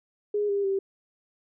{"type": "tone with pitch steps", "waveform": "sine", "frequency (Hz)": [414.2, 401.2, 389.6], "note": ["G#4", "G4", "G4"], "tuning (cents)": [-5, 40, -11], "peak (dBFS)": -23, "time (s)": [0.34, 0.79], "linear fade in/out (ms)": 5, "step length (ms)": 150, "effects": []}